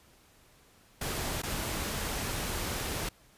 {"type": "noise with dropouts", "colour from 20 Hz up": "pink", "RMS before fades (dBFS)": -34, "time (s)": [1.01, 3.09], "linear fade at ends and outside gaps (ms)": 5, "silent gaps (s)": [1.42, 1.433], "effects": ["pink hiss -61 dBFS RMS until 3.37 s", "resampled to 32000 Hz"]}